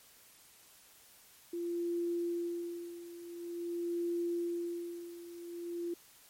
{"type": "tone with tremolo", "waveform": "sine", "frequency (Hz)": 344.1, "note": "F4", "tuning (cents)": -26, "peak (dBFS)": -31, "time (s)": [1.53, 5.94], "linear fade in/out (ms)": 5, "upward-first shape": "sine", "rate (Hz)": 0.47, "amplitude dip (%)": 80, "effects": ["white hiss -60 dBFS RMS until 6.29 s", "MP3 64 kbps"]}